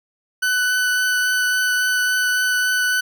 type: tone with vibrato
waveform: 40% pulse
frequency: 1497 Hz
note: F#6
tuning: 20 cents sharp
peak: -16 dBFS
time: 0.42-3.01 s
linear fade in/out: 10 ms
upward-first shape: triangle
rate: 3.6 Hz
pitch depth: 9 cents each way
effects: none